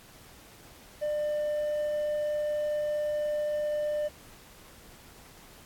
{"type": "tone with hard clipping", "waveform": "sine", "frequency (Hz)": 598, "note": "D5", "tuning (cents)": 31, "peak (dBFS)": -28, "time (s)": [1.01, 4.09], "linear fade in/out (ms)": 20, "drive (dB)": 2, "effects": ["pink hiss -53 dBFS RMS until 5.65 s", "AAC 64 kbps"]}